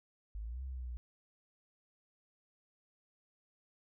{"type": "exponential two-way sweep", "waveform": "sine", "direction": "up then down", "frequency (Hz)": [50, 66.6, 59.3], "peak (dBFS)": -39, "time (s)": [0.35, 0.97], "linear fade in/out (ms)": 0, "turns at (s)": 0.63, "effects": []}